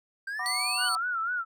triangle exponential sweep, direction up, 1560 to 3079 Hz, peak -30 dBFS, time 0.27-0.89 s, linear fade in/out 5 ms
sine chord, B minor, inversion second, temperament just, 740.8 / 987.8 / 1185.3 Hz, F#5 / B5 / D6, +2 / 0 / +16 cents, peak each -37 / -38 / -35 dBFS, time 0.39-0.97 s, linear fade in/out 5 ms
30% pulse tone, 4438 Hz, C#8, 1 cent sharp, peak -26 dBFS, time 0.46-0.95 s, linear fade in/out 0 ms
sine tone with vibrato, 1396.9 Hz, F6, in tune, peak -27 dBFS, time 0.77-1.45 s, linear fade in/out 50 ms, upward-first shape sine, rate 4 Hz, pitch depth 110 cents each way
effects none

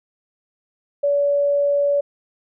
sine tone, 571 Hz, D5, 49 cents flat, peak -15 dBFS, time 1.03-2.01 s, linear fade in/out 10 ms, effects none

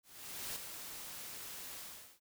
white noise with ADSR envelope, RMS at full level -41 dBFS, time 0.03-2.2 s, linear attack 530 ms, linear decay 6 ms, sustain -6 dB, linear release 410 ms, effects none

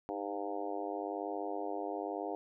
harmonic tone with a mistuned harmonic, 101 Hz, G#2, 48 cents flat, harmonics 3 / 4 / 5 / 6 / 7 / 8 / 9, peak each -42 / -42 / -43 / -46 / -41 / -46 / -48 dBFS, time 0.09-2.35 s, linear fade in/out 0 ms, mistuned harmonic 3, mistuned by +35 cents, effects none

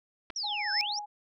clicks, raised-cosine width 0.3 ms, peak -24 dBFS, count 2, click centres 0.301 / 0.304 s
sine tone with exponential growth, 5250 Hz, E8, 8 cents flat, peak -23 dBFS, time 0.35-0.81 s, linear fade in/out 0 ms, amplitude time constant 100 ms
sine exponential two-way sweep, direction down then up, 5820 to 1500 to 5820 Hz, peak -31 dBFS, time 0.36-0.99 s, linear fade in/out 2 ms, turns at 0.72 s
sine tone with tremolo, 830.6 Hz, G#5, in tune, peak -33 dBFS, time 0.43-1.06 s, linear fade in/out 20 ms, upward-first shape triangle, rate 13 Hz, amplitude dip 50%
effects none

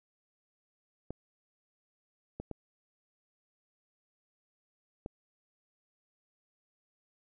clicks, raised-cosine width 2 ms, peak -25 dBFS, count 4, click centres 1.106 / 2.4 / 2.513 / 5.061 s, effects none

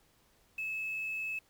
sine tone with quantisation, 2602 Hz, E7, 23 cents flat, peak -34 dBFS, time 0.58-1.39 s, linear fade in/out 5 ms, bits 9, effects pink hiss -68 dBFS RMS until 1.49 s

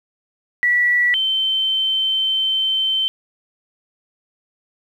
sine tone pair in turn, 1949 / 3094 Hz, B6 / G7, -23 / -23 cents, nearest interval minor sixth, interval 800 cents, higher second, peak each -13 / -16 dBFS, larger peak first, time 0.63-1.14 / 1.14-3.08 s, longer second, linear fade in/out 0 ms, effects 8-bit

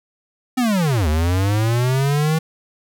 square linear two-way sweep, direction down then up, 261.6 to 73.9 to 161.5 Hz, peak -16 dBFS, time 0.57-2.39 s, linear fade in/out 10 ms, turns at 1.08 s, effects none

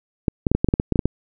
clicks, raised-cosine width 3 ms, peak -4 dBFS, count 12, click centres 0.282 / 0.468 / 0.516 / 0.55 / 0.645 / 0.687 / 0.739 / 0.799 / 0.923 / 0.958 / 0.992 / 1.056 s, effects none

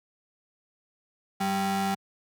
45% pulse ring-modulated tone, 293.7 Hz, D4, in tune, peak -22 dBFS, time 1.4-1.95 s, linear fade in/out 10 ms, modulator 488 Hz, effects high-pass 100 Hz 12 dB/octave

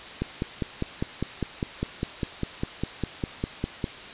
click train, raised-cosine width 3 ms, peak -13 dBFS, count 19, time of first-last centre 0.22-3.842 s, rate 4.97 Hz, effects white hiss -40 dBFS RMS until 4.13 s + resampled to 8000 Hz

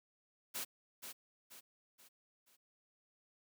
white noise with echo, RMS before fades -41 dBFS, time 0.54-0.65 s, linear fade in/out 20 ms, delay 480 ms, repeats 4, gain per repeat -7 dB, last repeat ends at 2.57 s, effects high-pass 150 Hz 12 dB/octave

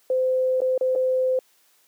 sine tone with dropouts, 515 Hz, C5, 28 cents flat, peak -18 dBFS, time 0.1-1.39 s, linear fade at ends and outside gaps 2 ms, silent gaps 0.605-0.617 / 0.778-0.81 / 0.952-0.958 s, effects white hiss -61 dBFS RMS until 1.87 s + high-pass 300 Hz 12 dB/octave

